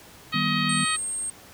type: harmonic tone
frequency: 631 Hz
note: D#5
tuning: 24 cents sharp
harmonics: 2 / 3 / 4 / 5 / 6 / 7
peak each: -28 / -30 / -31 / -32 / -33 / -33 dBFS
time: 0.32-0.97 s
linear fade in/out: 20 ms
type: chord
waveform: sine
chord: Eb augmented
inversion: none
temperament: just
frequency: 155.56 / 194.45 / 243.1 Hz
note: Eb3 / G3 / B3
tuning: 0 / -14 / -27 cents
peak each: -29 dBFS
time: 0.34-0.85 s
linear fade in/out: 5 ms
type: tone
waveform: sine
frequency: 8500 Hz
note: C9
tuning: 26 cents sharp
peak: -27 dBFS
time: 0.69-1.3 s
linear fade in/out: 2 ms
effects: pink hiss -48 dBFS RMS until 1.53 s + high-pass 60 Hz 12 dB/octave